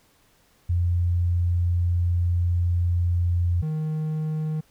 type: tone pair in turn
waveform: sine / triangle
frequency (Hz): 87.31 / 155.57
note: F2 / D#3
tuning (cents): 0 / 0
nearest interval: minor seventh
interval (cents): 1000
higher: second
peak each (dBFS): -19 / -22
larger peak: first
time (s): 0.69-3.62 / 3.62-4.61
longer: first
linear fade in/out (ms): 10
effects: pink hiss -61 dBFS RMS until 4.7 s